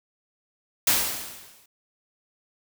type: noise with exponential decay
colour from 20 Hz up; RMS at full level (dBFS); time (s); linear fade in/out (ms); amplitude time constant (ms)
white; -18; 0.87-1.66; 5; 170
effects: none